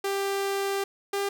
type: tone pair in turn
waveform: sawtooth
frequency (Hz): 394.7 / 399.1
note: G4 / G4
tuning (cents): +12 / +31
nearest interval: unison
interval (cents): 19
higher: second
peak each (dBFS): -22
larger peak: neither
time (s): 0.04-0.84 / 1.13-1.29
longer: first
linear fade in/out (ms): 5
effects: none